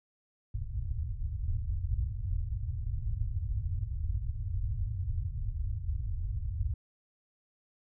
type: low-pass noise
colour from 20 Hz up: white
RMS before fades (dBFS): -33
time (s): 0.54-6.74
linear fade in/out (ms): 2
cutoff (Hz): 110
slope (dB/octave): 48
effects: none